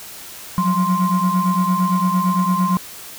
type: tone cluster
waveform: sine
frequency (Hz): 179.1 / 187.9 / 1047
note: F3 / F#3 / C6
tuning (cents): +44 / +27 / +1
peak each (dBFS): -18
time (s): 0.58-2.77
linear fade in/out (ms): 0
effects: tanh soft clip ceiling -9 dBFS + white hiss -36 dBFS RMS until 3.18 s